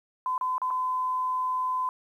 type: tone with dropouts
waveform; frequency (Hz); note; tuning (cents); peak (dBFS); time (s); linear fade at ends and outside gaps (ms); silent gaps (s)
sine; 1018; C6; -48; -25; 0.26-1.89; 1; 0.379-0.411 / 0.581-0.617 / 0.705-0.709
effects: 10-bit